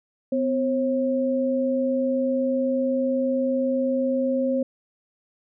sine tone pair together, 253.9 / 538 Hz, B3 / C5, +48 / +48 cents, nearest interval octave + minor second, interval 1300 cents, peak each -23 dBFS, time 0.32-4.63 s, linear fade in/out 5 ms, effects none

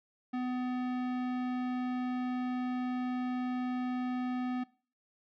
sine tone with tanh clipping, 250.9 Hz, B3, 28 cents sharp, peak -34 dBFS, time 0.33-4.64 s, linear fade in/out 10 ms, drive 18 dB, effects noise-tail reverb RT60 0.4 s tail -21 dB re dry

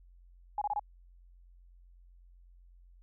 sine tone bursts, 830.6 Hz, G#5, in tune, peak -29 dBFS, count 4, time 0.58-0.795 s, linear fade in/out 2 ms, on 35 ms, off 25 ms, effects added 44 Hz sine -55 dBFS peak until 3.02 s

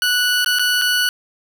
20% pulse tone with dropouts, 1477 Hz, F#6, 3 cents flat, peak -10 dBFS, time 0.02-1.09 s, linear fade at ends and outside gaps 1 ms, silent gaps 0.446-0.461 / 0.587-0.594 / 0.815-0.819 s, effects none

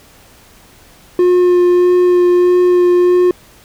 triangle tone with vibrato, 357 Hz, F4, 38 cents sharp, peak -5 dBFS, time 1.19-3.31 s, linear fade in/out 2 ms, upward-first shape sine, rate 1.6 Hz, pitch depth 11 cents each way, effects pink hiss -44 dBFS RMS until 3.64 s

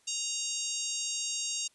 harmonic tone, 934 Hz, A#5, 3 cents sharp, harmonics 3 / 4 / 5 / 6 / 7 / 8 / 9 / 10, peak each -40 / -41 / -41 / -41 / -36 / -38 / -49 / -48 dBFS, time 0.07-1.68 s, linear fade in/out 10 ms, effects white hiss -67 dBFS RMS until 1.74 s + resampled to 24000 Hz

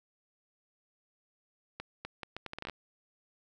accelerating click train, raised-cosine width 0.3 ms, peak -23 dBFS, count 12, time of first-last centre 1.8-2.697 s, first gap 250 ms, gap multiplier 0.73, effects none

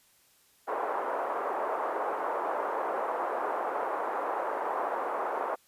white band-pass noise, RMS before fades -32 dBFS, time 0.67-5.56 s, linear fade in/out 20 ms, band 410 to 1100 Hz, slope 24 dB/octave, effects white hiss -64 dBFS RMS until 5.67 s + resampled to 32000 Hz

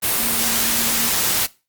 sine tone in noise, 230.5 Hz, A#3, 19 cents flat, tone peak -29 dBFS, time 0.18-1.1 s, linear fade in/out 20 ms, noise white, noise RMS -19 dBFS, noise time 0.02-1.47 s, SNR -13 dB, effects noise-tail reverb RT60 0.3 s tail -21 dB re dry + Opus 32 kbps

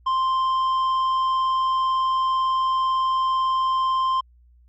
sine tone with tanh clipping, 1047 Hz, C6, 1 cent sharp, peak -20 dBFS, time 0.06-4.21 s, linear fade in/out 10 ms, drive 6 dB, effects added 60 Hz sine -51 dBFS peak until 4.68 s + Opus 48 kbps

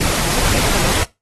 pink noise with flanger, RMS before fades -17 dBFS, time 0-1.04 s, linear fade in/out 10 ms, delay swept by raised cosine 0.36 to 6.06 ms, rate 1.8 Hz, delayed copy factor +0.5, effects noise-tail reverb RT60 0.2 s tail -18 dB re dry + AAC 32 kbps

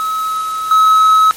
triangle tone with level steps, 1285 Hz, E6, 45 cents flat, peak -13 / -15 / -4 dBFS, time 0-1.31 s, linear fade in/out 0 ms, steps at 0.41 / 0.71 s, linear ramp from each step 2 ms, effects white hiss -33 dBFS RMS until 1.36 s + MP3 64 kbps

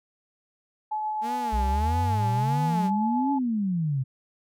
sine tone with tremolo, 857 Hz, A5, 46 cents flat, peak -25 dBFS, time 0.91-3.39 s, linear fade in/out 10 ms, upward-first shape triangle, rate 7.6 Hz, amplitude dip 25%
sawtooth tone with vibrato, 220 Hz, A3, in tune, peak -29 dBFS, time 1.21-2.91 s, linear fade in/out 50 ms, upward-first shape sine, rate 1.6 Hz, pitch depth 210 cents each way
sine exponential two-way sweep, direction up then down, 58.27 to 281.4 to 127.1 Hz, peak -23 dBFS, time 1.52-4.04 s, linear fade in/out 20 ms, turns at 3.32 s
effects none

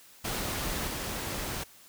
pink noise with level steps, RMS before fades -33 / -35 dBFS, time 0.24-1.64 s, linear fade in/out 10 ms, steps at 0.87 s, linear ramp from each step 5 ms, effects white hiss -55 dBFS RMS until 1.88 s

